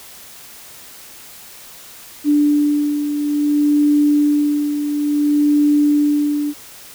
sine beating tone pair, 293.7 / 294.28 Hz, D4 / D4, 0 / +4 cents, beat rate 0.58 Hz, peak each -13 / -21 dBFS, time 2.24-6.54 s, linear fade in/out 50 ms, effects white hiss -39 dBFS RMS until 6.94 s

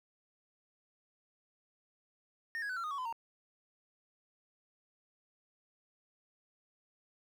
triangle tone with pitch steps, 1831 / 1659.7 / 1504.5 / 1363.8 / 1236.2 / 1120.6 / 1015.8 / 920.8 Hz, A#6 / G#6 / F#6 / F6 / D#6 / C#6 / B5 / A#5, -32 / -2 / +28 / -42 / -12 / +18 / +48 / -22 cents, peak -34 dBFS, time 2.55-3.126 s, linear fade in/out 0 ms, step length 72 ms, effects 11-bit

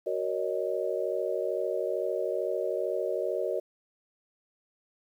sine chord, D# minor seventh, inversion first, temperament just, 373.4 / 466.7 / 560 / 622.3 Hz, F#4 / A#4 / C#5 / D#5, +16 / +2 / +18 / 0 cents, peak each -33 dBFS, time 0.06-3.6 s, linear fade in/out 10 ms, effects 10-bit

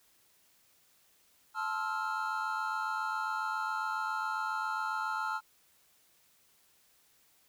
triangle chord, F major seventh, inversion first, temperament just, 873.1 / 1047.7 / 1309.6 / 1396.9 Hz, A5 / C6 / E6 / F6, -14 / +2 / -12 / 0 cents, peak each -35 / -40 / -36 / -34 dBFS, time 1.54-5.41 s, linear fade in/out 50 ms, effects white hiss -67 dBFS RMS until 7.48 s

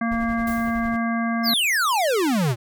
harmonic tone, 230.6 Hz, A#3, 19 cents flat, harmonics 1 / 3 / 5 / 7 / 9, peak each -22 / -29 / -30 / -31 / -34 dBFS, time 0.01-1.54 s, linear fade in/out 5 ms
brown noise with tremolo, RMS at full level -33 dBFS, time 0.11-0.97 s, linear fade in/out 10 ms, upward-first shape sine, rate 11 Hz, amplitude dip 65%
blue noise with exponential decay, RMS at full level -36 dBFS, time 0.47-1.07 s, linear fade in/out 2 ms, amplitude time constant 130 ms
square exponential sweep, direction down, 5460 to 110 Hz, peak -19 dBFS, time 1.43-2.56 s, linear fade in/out 50 ms
effects none

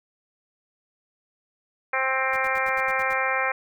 harmonic tone, 263.6 Hz, C4, 13 cents sharp, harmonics 2 / 3 / 4 / 5 / 6 / 7 / 8 / 9, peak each -30 / -30 / -30 / -30 / -30 / -30 / -30 / -30 dBFS, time 1.93-3.52 s, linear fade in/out 5 ms
pink noise bursts, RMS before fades -44 dBFS, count 8, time 2.33-3.135 s, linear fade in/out 2 ms, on 35 ms, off 75 ms
effects none

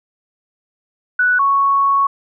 sine tone pair in turn, 1480 / 1108.7 Hz, F#6 / C#6, 0 / 0 cents, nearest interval perfect fourth, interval 500 cents, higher first, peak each -11 dBFS, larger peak neither, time 1.19-1.39 / 1.39-2.07 s, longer second, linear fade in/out 5 ms, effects none

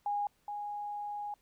sine tone pair in turn, 820 / 825.7 Hz, G#5 / G#5, -22 / -10 cents, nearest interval unison, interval 12 cents, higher second, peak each -30 / -36 dBFS, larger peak first, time 0.06-0.27 / 0.48-1.34 s, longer second, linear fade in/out 2 ms, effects pink hiss -72 dBFS RMS until 1.41 s

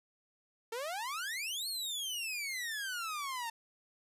sawtooth exponential two-way sweep, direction up then down, 440 to 4400 to 900 Hz, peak -33 dBFS, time 0.72-3.5 s, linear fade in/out 5 ms, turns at 1.68 s, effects resampled to 32000 Hz

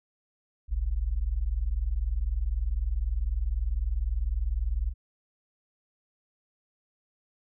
sine tone pair together, 41.98 / 62 Hz, E1 / B1, +32 / +7 cents, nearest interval perfect fifth, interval 675 cents, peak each -28 dBFS, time 0.68-4.94 s, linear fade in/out 50 ms, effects none

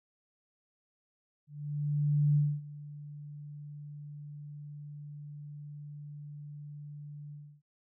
sine tone with ADSR envelope, 146.83 Hz, D3, in tune, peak -22 dBFS, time 1.47-7.62 s, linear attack 890 ms, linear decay 250 ms, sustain -20 dB, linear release 300 ms, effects none

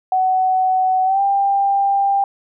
sine tone with pitch glide, 749 to 793.5 Hz, F#5 to G5, +21 to +21 cents, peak -13 dBFS, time 0.12-2.24 s, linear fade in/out 2 ms, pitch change +100 cents, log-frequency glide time 1.04-1.21 s, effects none

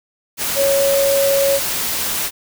sine tone in noise, 554.4 Hz, C#5, in tune, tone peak -13 dBFS, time 0.55-1.6 s, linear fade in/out 50 ms, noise white, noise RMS -21 dBFS, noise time 0.37-2.31 s, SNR +5 dB, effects none

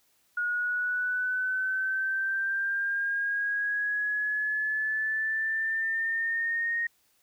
sine linear sweep, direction up, 1440 to 1864.7 Hz, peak -26 dBFS, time 0.37-6.87 s, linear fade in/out 5 ms, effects white hiss -68 dBFS RMS until 7.22 s

